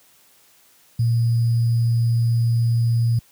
sine tone with sample-and-hold, 116.54 Hz, A#2, in tune, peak -15 dBFS, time 0.99-3.19 s, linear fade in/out 5 ms, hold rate 4900 Hz, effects white hiss -55 dBFS RMS until 3.31 s + high-pass 60 Hz 12 dB/octave

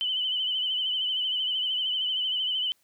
sine tone with vibrato, 3026 Hz, F#7, 38 cents sharp, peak -25 dBFS, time 0.01-2.72 s, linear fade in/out 0 ms, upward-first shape triangle, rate 13 Hz, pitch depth 62 cents each way, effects white hiss -68 dBFS RMS until 2.83 s

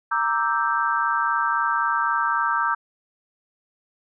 sine chord, E half-diminished seventh, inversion second, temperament equal, 932.3 / 1174.7 / 1318.5 / 1568 Hz, Bb5 / D6 / E6 / G6, 0 / 0 / 0 / 0 cents, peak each -25 dBFS, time 0.11-2.75 s, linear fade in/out 10 ms, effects none

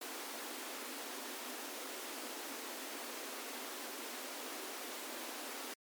pink high-pass noise, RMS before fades -45 dBFS, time 0.01-5.74 s, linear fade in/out 5 ms, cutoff 240 Hz, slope 96 dB/octave, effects MP3 96 kbps

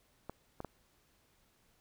clicks, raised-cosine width 1 ms, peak -27 dBFS, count 3, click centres 0.296 / 0.604 / 0.647 s, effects pink hiss -71 dBFS RMS until 1.8 s

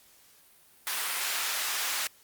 pink high-pass noise, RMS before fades -31 dBFS, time 0.87-2.07 s, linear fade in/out 0 ms, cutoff 1300 Hz, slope 12 dB/octave, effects white hiss -59 dBFS RMS until 2.23 s + Opus 48 kbps

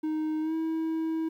triangle tone with pitch glide, 311.1 to 322.1 Hz, D#4 to E4, 0 to -40 cents, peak -25 dBFS, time 0.03-1.29 s, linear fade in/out 10 ms, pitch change +60 cents, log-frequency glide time 0.41-0.54 s, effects 11-bit

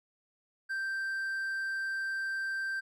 triangle tone, 1568 Hz, G6, in tune, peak -30 dBFS, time 0.69-2.81 s, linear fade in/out 20 ms, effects none

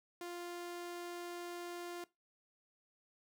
sawtooth tone, 349.2 Hz, F4, in tune, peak -39 dBFS, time 0.21-2.04 s, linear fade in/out 2 ms, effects noise-tail reverb RT60 0.2 s tail -19 dB re dry

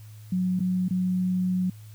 sine tone with dropouts, 183.4 Hz, F#3, 15 cents flat, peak -22 dBFS, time 0.32-1.7 s, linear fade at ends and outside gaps 5 ms, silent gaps 0.594-0.603 / 0.884-0.907 s, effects added 107 Hz sine -42 dBFS peak until 1.94 s + white hiss -57 dBFS RMS until 1.94 s

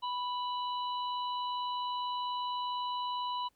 harmonic tone, 987.8 Hz, B5, in tune, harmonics 1 / 3 / 4, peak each -33 / -43 / -45 dBFS, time 0.02-3.49 s, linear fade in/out 20 ms, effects pink hiss -74 dBFS RMS until 3.55 s

